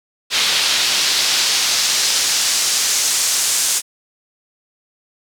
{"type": "noise with band-pass filter sweep", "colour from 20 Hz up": "pink", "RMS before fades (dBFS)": -17, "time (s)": [0.3, 3.82], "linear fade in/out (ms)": 50, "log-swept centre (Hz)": [3800, 7500], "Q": 1.3, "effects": []}